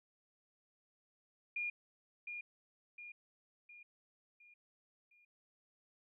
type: tone with echo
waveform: sine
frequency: 2422 Hz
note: D#7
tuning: 47 cents flat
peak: -36 dBFS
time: 1.56-1.7 s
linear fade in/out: 5 ms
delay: 710 ms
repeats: 5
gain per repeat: -6 dB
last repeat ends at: 5.25 s
effects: none